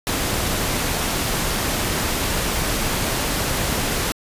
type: noise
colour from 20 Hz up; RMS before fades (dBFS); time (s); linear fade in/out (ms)
pink; -22; 0.07-4.12; 0
effects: resampled to 32000 Hz